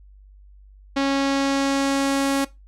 sawtooth tone with low-pass filter sweep, 275.1 Hz, C#4, 13 cents flat, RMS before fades -21 dBFS, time 0.96-2.45 s, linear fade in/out 10 ms, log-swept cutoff 4500 to 11000 Hz, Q 1.1, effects noise-tail reverb RT60 0.2 s tail -18 dB re dry + added 49 Hz sine -45 dBFS peak until 2.67 s

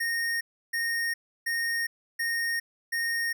square tone bursts, 1851 Hz, A#6, 13 cents flat, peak -27 dBFS, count 5, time 0-3.33 s, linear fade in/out 10 ms, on 410 ms, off 320 ms, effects none

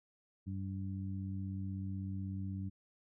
harmonic tone, 96.2 Hz, G2, 32 cents flat, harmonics 1 / 2 / 3, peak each -39 / -42 / -49 dBFS, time 0.46-2.7 s, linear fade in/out 20 ms, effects none

